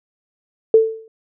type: tone with exponential decay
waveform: sine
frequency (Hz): 444.6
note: A4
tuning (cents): +18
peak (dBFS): -4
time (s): 0.74-1.08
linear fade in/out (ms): 2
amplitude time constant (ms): 72
effects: none